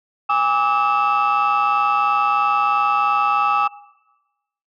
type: tone cluster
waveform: sine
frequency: 818 / 1161 / 1284 / 2652 Hz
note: G#5 / D6 / E6 / E7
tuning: -26 / -20 / -46 / +10 cents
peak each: -19 / -19 / -18 / -26 dBFS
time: 0.29-3.68 s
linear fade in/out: 10 ms
effects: noise-tail reverb RT60 1.0 s tail -19 dB re dry + tanh soft clip ceiling -9 dBFS